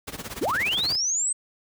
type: noise with tremolo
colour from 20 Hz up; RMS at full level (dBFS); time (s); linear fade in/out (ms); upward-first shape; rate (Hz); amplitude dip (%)
pink; -32; 0.07-0.96; 10; sine; 17; 85
type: linear sweep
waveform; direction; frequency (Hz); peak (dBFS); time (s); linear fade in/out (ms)
sine; up; 211.5 to 8350; -22; 0.41-1.33; 10
effects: high-pass 60 Hz 12 dB/octave

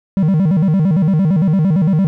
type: tone with vibrato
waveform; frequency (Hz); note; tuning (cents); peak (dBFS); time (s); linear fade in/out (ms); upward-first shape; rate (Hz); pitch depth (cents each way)
triangle; 173.6; F3; -10; -8; 0.17-2.07; 0; square; 8.8; 200
effects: none

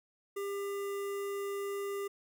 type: tone with notch filter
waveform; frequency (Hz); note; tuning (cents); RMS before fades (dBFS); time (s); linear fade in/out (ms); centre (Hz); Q
square; 399.9; G4; +35; -37; 0.36-2.08; 10; 4200; 1.1
effects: none

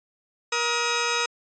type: tone pair together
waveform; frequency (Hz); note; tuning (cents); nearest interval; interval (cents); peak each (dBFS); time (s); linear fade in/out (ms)
10% pulse; 474.6 / 1267; A#4 / D#6; +31 / +31; octave + perfect fourth; 1700; -17; 0.52-1.26; 5
effects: resampled to 16000 Hz

